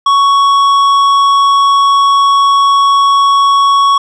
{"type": "tone with tanh clipping", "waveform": "sine", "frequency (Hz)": 1114, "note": "C#6", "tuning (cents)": 8, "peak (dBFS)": -7, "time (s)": [0.06, 3.98], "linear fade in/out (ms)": 5, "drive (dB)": 10, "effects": []}